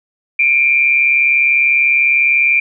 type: tone with amplitude modulation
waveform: sine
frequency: 2373 Hz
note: D7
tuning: 17 cents sharp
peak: -6 dBFS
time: 0.39-2.6 s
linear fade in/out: 5 ms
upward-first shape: sine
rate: 140 Hz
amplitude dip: 65%
effects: none